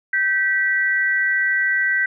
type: tone pair together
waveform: sine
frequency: 1554 / 1952.3 Hz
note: G6 / B6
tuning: -16 / -20 cents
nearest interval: major third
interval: 396 cents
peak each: -19 dBFS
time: 0.13-2.06 s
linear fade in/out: 5 ms
effects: none